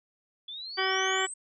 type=exponential sweep; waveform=sine; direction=up; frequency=3416 to 8400 Hz; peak=-37 dBFS; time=0.48-1.34 s; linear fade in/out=5 ms
type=harmonic tone; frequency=380 Hz; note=F#4; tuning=46 cents sharp; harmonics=1 / 2 / 3 / 4 / 5 / 6 / 8 / 9; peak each=-32 / -34 / -33 / -33 / -33 / -35 / -33 / -38 dBFS; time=0.77-1.27 s; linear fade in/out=20 ms
effects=none